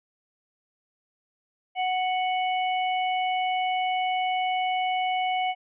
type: harmonic tone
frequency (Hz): 740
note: F#5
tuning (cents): 0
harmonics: 1 / 3 / 4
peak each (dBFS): -24 / -32 / -35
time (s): 1.75-5.55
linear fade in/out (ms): 50
effects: none

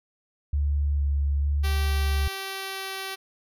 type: tone with vibrato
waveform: sine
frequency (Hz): 71.5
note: D2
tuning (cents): -46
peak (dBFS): -21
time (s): 0.53-2.28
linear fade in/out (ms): 5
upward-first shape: square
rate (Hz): 1.1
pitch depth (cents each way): 14
type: tone with pitch glide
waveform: 5% pulse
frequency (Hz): 388.1 to 385.2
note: G4 to G4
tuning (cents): -17 to -30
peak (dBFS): -20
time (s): 1.63-3.16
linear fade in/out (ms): 20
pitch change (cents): -13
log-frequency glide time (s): 2.22-2.99
effects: none

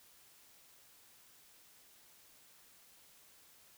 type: silence
effects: white hiss -63 dBFS RMS until 3.77 s

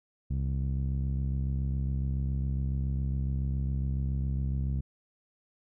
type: tone with low-pass filter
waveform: sawtooth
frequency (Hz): 67.2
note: C2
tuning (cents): +47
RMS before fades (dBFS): -30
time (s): 0.3-4.81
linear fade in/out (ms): 10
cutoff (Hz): 160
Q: 1.6
effects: none

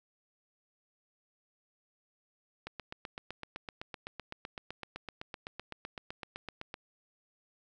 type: click train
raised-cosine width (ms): 0.3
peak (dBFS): -24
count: 33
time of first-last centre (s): 2.67-6.741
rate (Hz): 7.86
effects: none

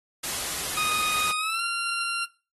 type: noise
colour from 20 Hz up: white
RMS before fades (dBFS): -30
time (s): 0.23-1.32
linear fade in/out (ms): 10
type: tone with pitch glide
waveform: 20% pulse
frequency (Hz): 1244.5 to 1380.9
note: D#6 to F6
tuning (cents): 0 to -20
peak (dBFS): -21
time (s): 0.77-2.25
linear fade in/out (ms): 5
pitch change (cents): +180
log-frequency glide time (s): 1.37-1.62
effects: noise-tail reverb RT60 0.3 s tail -18 dB re dry + AAC 32 kbps

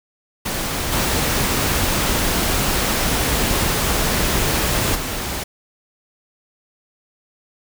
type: noise with level steps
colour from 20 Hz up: pink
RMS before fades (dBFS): -23 / -19 / -25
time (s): 0.45-5.44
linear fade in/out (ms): 10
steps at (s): 0.92 / 4.95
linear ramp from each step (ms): 5
effects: none

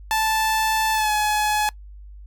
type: tone with pitch glide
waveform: sawtooth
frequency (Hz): 878 to 846.6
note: A5 to G#5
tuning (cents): -4 to +33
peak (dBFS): -15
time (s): 0.11-1.69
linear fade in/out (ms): 0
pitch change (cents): -63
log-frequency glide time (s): 0.93-1.11
effects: noise-tail reverb RT60 0.1 s tail -23 dB re dry + added 50 Hz sine -38 dBFS peak until 2.26 s

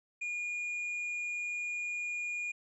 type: tone with hard clipping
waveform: sine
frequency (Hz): 2433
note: D#7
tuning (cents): -39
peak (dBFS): -35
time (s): 0.21-2.52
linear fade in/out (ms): 10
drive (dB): 3
effects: resampled to 22050 Hz

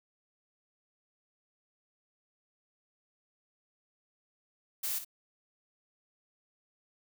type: noise with echo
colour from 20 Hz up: blue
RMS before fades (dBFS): -34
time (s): 4.83-4.99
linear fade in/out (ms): 10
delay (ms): 58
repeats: 1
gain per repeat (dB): -10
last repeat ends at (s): 5.048
effects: none

